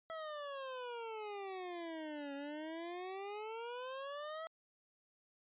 25% pulse exponential two-way sweep, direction down then up, 656 to 277.2 to 656 Hz, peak -39 dBFS, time 0.1-4.47 s, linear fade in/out 0 ms, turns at 2.34 s, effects resampled to 8000 Hz

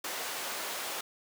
pink high-pass noise, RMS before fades -37 dBFS, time 0.04-1.01 s, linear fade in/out 5 ms, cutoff 550 Hz, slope 12 dB/octave, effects none

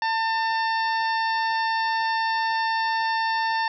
harmonic tone, 898 Hz, A5, 35 cents sharp, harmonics 1 / 2 / 3 / 4 / 5 / 6, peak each -23 / -27 / -37 / -39 / -36 / -38 dBFS, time 0.02-3.68 s, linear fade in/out 2 ms, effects none

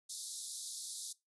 white band-pass noise, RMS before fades -45 dBFS, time 0.09-1.13 s, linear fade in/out 10 ms, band 3600 to 11000 Hz, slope 96 dB/octave, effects noise-tail reverb RT60 0.2 s tail -20 dB re dry

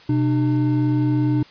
triangle tone pair together, 126.72 / 301.4 Hz, B2 / D4, +45 / +45 cents, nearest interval octave + minor third, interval 1500 cents, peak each -17 dBFS, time 0.09-1.43 s, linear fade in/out 5 ms, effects white hiss -47 dBFS RMS until 1.5 s + resampled to 11025 Hz

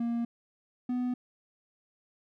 triangle tone pair in turn, 234.5 / 248.4 Hz, A#3 / B3, +11 / +10 cents, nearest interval minor second, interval 99 cents, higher second, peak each -26 dBFS, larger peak neither, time 0-0.25 / 0.89-1.14 s, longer neither, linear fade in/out 5 ms, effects none

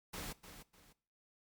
pink noise with echo, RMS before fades -44 dBFS, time 0.13-0.33 s, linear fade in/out 10 ms, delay 300 ms, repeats 2, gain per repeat -10 dB, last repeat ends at 0.93 s, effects noise-tail reverb RT60 0.5 s tail -20 dB re dry + MP3 96 kbps

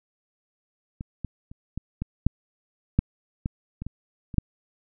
clicks, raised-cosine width 5 ms, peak -21 / -18 / -29 / -18 / -16 / -6 / -6 / -14 / -21 / -20 / -23 / -6 dBFS, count 12, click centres 1.009 / 1.247 / 1.515 / 1.776 / 2.02 / 2.266 / 2.99 / 3.459 / 3.82 / 3.866 / 4.342 / 4.383 s, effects none

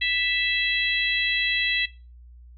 harmonic tone, 659.3 Hz, E5, in tune, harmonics 3 / 4 / 5 / 6, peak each -26 / -27 / -28 / -29 dBFS, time 0.01-1.86 s, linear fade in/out 10 ms, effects noise-tail reverb RT60 0.3 s tail -18 dB re dry + added 60 Hz sine -44 dBFS peak until 2.57 s

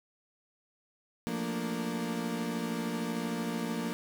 35% pulse chord, Bb major seventh, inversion second, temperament equal, 174.61 / 220 / 233.1 / 293.7 Hz, F3 / A3 / Bb3 / D4, 0 / 0 / 0 / 0 cents, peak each -36 / -39 / -33 / -39 dBFS, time 1.27-3.93 s, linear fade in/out 0 ms, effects none

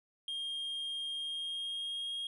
sine tone with pitch glide, 3222 to 3259 Hz, G7 to G#7, +47 to -33 cents, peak -33 dBFS, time 0.28-2.27 s, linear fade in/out 2 ms, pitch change +20 cents, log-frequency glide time 1.13-2.13 s, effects tanh soft clip ceiling -35 dBFS

